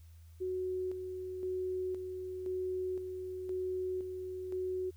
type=tone with tremolo; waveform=sine; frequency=370 Hz; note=F#4; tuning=in tune; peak=-33 dBFS; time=0.4-4.91 s; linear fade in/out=20 ms; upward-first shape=square; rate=0.97 Hz; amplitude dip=45%; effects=added 82 Hz sine -52 dBFS peak until 4.96 s + white hiss -70 dBFS RMS until 4.96 s